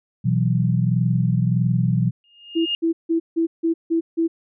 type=chord; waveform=sine; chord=B suspended fourth; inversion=none; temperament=equal with one note detuned; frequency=123.47 / 164.81 / 186.61 Hz; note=B2 / E3 / F#3; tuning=0 / 0 / +15 cents; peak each=-19 / -21 / -23 dBFS; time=0.24-2.11 s; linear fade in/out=20 ms
type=tone with exponential growth; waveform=sine; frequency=2835 Hz; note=F7; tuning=25 cents sharp; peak=-18 dBFS; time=2.24-2.75 s; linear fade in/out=1 ms; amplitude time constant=110 ms
type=tone bursts; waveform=sine; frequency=330 Hz; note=E4; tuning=2 cents sharp; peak=-16 dBFS; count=7; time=2.55-4.28 s; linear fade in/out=20 ms; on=110 ms; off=160 ms
effects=none